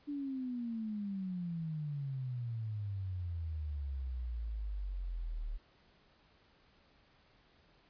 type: exponential sweep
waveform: sine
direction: down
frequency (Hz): 293.7 to 36.32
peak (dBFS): -36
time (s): 0.07-5.58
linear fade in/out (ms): 20
effects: pink hiss -67 dBFS RMS until 7.89 s + resampled to 11025 Hz